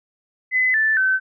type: tone with pitch steps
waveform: sine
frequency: 2021 / 1759.4 / 1531.6 Hz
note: B6 / A6 / G6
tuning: +39 / -1 / -41 cents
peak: -15 dBFS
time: 0.51-1.2 s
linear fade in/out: 50 ms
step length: 230 ms
effects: none